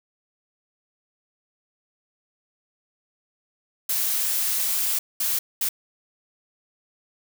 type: noise bursts at uneven times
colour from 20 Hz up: blue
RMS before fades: -24 dBFS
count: 3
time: 3.89-4.99 / 5.2-5.39 / 5.61-5.69 s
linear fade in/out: 5 ms
effects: none